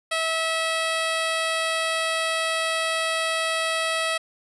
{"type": "tone", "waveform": "10% pulse", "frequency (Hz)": 649, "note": "E5", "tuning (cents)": -27, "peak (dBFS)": -14, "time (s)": [0.11, 4.18], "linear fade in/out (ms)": 10, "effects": ["resampled to 24000 Hz"]}